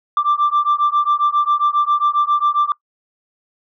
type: beating tone pair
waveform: sine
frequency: 1174.7 / 1182.1 Hz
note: D6 / D6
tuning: 0 / +11 cents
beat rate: 7.4 Hz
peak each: -15 dBFS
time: 0.17-2.72 s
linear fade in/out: 2 ms
effects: noise-tail reverb RT60 0.1 s tail -23 dB re dry + tanh soft clip ceiling -9 dBFS